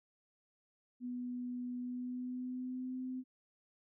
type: tone with pitch glide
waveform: sine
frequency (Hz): 246.9 to 256.3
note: B3 to C4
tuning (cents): 0 to -36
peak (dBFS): -38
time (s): 1-3.24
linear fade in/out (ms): 50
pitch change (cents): +64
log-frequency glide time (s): 1.78-2.98
effects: none